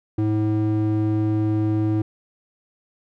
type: ring-modulated tone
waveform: triangle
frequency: 214.8 Hz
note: A3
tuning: 41 cents flat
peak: -13 dBFS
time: 0.18-2.02 s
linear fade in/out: 5 ms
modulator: 107 Hz
effects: none